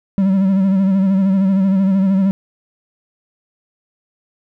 triangle tone with vibrato, 192.7 Hz, G3, 29 cents flat, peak -9 dBFS, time 0.18-2.31 s, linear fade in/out 0 ms, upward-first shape sine, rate 13 Hz, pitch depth 50 cents each way, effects none

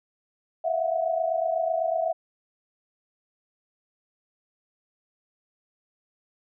sine tone cluster, 653 / 681 / 731 Hz, E5 / F5 / F#5, -17 / -44 / -21 cents, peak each -25 / -30 / -29 dBFS, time 0.64-2.13 s, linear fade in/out 10 ms, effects none

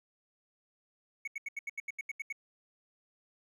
triangle tone bursts, 2217 Hz, C#7, in tune, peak -33 dBFS, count 11, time 1.25-2.326 s, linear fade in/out 5 ms, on 26 ms, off 79 ms, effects none

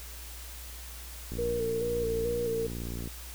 click train, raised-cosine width 3 ms, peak -26 dBFS, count 104, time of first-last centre 1.32-3.075 s, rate 58.7 Hz
sine tone with vibrato, 464.2 Hz, A#4, 7 cents flat, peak -28 dBFS, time 1.38-2.67 s, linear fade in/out 10 ms, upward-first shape square, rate 2.3 Hz, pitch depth 36 cents each way
effects added 60 Hz sine -43 dBFS peak until 3.34 s + white hiss -46 dBFS RMS until 3.34 s

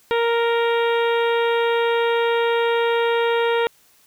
harmonic tone, 466.2 Hz, A#4, in tune, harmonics 1 / 2 / 3 / 4 / 5 / 6 / 7 / 8, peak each -18 / -24 / -28 / -30 / -32 / -34 / -35 / -36 dBFS, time 0.11-3.67 s, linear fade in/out 0 ms, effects white hiss -56 dBFS RMS until 4.06 s

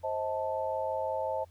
sine chord, A diminished, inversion first, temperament just, 528 / 633.6 / 880 Hz, C5 / Eb5 / A5, +16 / +31 / 0 cents, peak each -34 dBFS, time 0.03-1.45 s, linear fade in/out 20 ms, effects added 86 Hz sine -54 dBFS peak until 1.5 s + pink hiss -67 dBFS RMS until 1.5 s

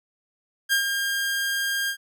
sawtooth tone with ADSR envelope, 1609 Hz, G6, 45 cents sharp, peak -14 dBFS, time 0.69-1.97 s, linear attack 36 ms, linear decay 100 ms, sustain -6 dB, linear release 81 ms, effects none

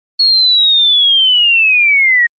sine linear sweep, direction down, 4348 to 1864.7 Hz, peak -6 dBFS, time 0.19-2.27 s, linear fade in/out 10 ms, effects Opus 32 kbps

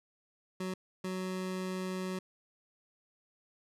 25% pulse tone bursts at uneven times, 185.9 Hz, F#3, 8 cents sharp, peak -31 dBFS, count 2, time 0.6-0.74 / 1.04-2.19 s, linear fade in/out 5 ms, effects low-pass 11000 Hz 12 dB/octave

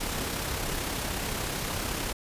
pink noise with amplitude modulation, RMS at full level -30 dBFS, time 0-2.13 s, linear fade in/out 10 ms, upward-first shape sine, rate 33.5 Hz, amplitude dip 35%, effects resampled to 32000 Hz

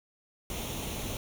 pink noise with comb filter, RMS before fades -36 dBFS, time 0.5-1.17 s, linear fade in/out 2 ms, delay 0.31 ms, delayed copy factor +0.6, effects none

